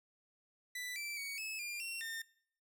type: tone with pitch steps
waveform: sawtooth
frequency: 1983 / 2335 / 2245 / 2594 / 2401 / 2728 / 1814 Hz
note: B6 / D7 / C#7 / E7 / D7 / F7 / A#6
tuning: +7 / -11 / +21 / -28 / +38 / -41 / -48 cents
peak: -37 dBFS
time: 0.75-2.22 s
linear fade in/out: 5 ms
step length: 210 ms
effects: noise-tail reverb RT60 0.6 s tail -21 dB re dry